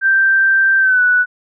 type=tone with pitch glide; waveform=sine; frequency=1568 to 1480 Hz; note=G6 to F#6; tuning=0 to 0 cents; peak=-9 dBFS; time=0.01-1.26 s; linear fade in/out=50 ms; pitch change=-100 cents; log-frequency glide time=0.79-1.02 s; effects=none